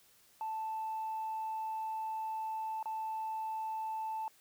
sine tone with dropouts, 880 Hz, A5, in tune, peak -34 dBFS, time 0.41-4.28 s, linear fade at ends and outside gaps 1 ms, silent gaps 2.828-2.857 s, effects tanh soft clip ceiling -32 dBFS + white hiss -65 dBFS RMS until 4.4 s

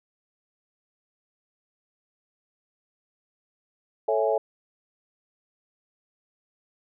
sine chord, A major seventh, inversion none, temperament equal, 440 / 554.4 / 659.3 / 830.6 Hz, A4 / C#5 / E5 / G#5, 0 / 0 / 0 / 0 cents, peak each -25 / -26 / -26 / -29 dBFS, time 4.08-4.38 s, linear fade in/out 5 ms, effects none

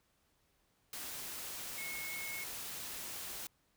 sine tone in noise, 2183 Hz, C#7, 27 cents flat, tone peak -42 dBFS, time 1.78-2.44 s, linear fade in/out 2 ms, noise white, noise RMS -44 dBFS, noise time 0.93-3.47 s, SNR -1 dB, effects pink hiss -75 dBFS RMS until 3.76 s

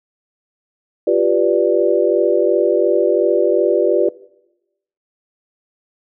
sine chord, G dominant seventh, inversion third, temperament equal, 349.2 / 392 / 493.9 / 587.3 Hz, F4 / G4 / B4 / D5, 0 / 0 / 0 / 0 cents, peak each -17 dBFS, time 1.07-4.09 s, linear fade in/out 5 ms, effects noise-tail reverb RT60 0.9 s tail -20 dB re dry

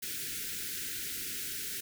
white band-stop noise, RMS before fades -38 dBFS, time 0.02-1.81 s, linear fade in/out 10 ms, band 460 to 1400 Hz, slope 96 dB/octave, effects none

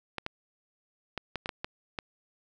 clicks, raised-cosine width 0.3 ms, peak -17 dBFS, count 8, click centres 0.183 / 0.264 / 1.177 / 1.357 / 1.459 / 1.492 / 1.645 / 1.988 s, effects none

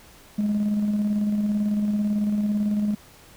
sine tone with tremolo, 208.4 Hz, G#3, 6 cents sharp, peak -17 dBFS, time 0.38-2.95 s, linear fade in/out 10 ms, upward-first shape square, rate 18 Hz, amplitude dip 35%, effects tanh soft clip ceiling -18 dBFS + pink hiss -50 dBFS RMS until 3.36 s

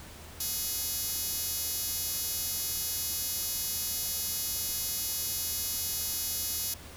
5% pulse tone with high-pass filter, 420 Hz, G#4, 19 cents sharp, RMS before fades -33 dBFS, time 0.4-6.74 s, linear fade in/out 5 ms, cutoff 7800 Hz, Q 1.5, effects added 79 Hz sine -50 dBFS peak until 6.96 s + pink hiss -48 dBFS RMS until 6.96 s

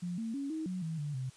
sine tone with pitch steps, 176.3 / 225.8 / 278.3 / 316.5 / 183.7 / 161.4 / 146.9 / 129.9 Hz, F3 / A3 / C#4 / D#4 / F#3 / E3 / D3 / C3, +17 / +45 / +7 / +30 / -12 / -36 / +1 / -12 cents, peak -34 dBFS, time 0.02-1.3 s, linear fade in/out 10 ms, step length 160 ms, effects white hiss -59 dBFS RMS until 1.36 s + resampled to 22050 Hz

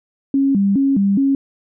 sine tone with vibrato, 233.1 Hz, A#3, in tune, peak -12 dBFS, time 0.34-1.35 s, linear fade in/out 2 ms, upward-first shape square, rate 2.4 Hz, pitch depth 280 cents each way, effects none

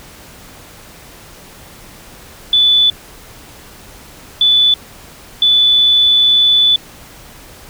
sine tone bursts at uneven times, 3478 Hz, A7, 21 cents flat, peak -7 dBFS, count 3, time 2.53-2.9 / 4.41-4.74 / 5.42-6.76 s, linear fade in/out 2 ms, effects pink hiss -38 dBFS RMS until 7.69 s

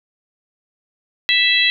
harmonic tone, 659.3 Hz, E5, in tune, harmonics 3 / 4 / 5 / 6, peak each -18 / -18 / -18 / -18 dBFS, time 1.29-1.7 s, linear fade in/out 0 ms, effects none

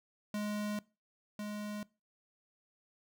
square tone pair in turn, 208.8 / 208.8 Hz, G#3 / G#3, +10 / +10 cents, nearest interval unison, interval 0 cents, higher neither, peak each -35 / -39 dBFS, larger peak first, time 0.34-0.79 / 1.39-1.83 s, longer first, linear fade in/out 2 ms, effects noise-tail reverb RT60 0.3 s tail -22 dB re dry

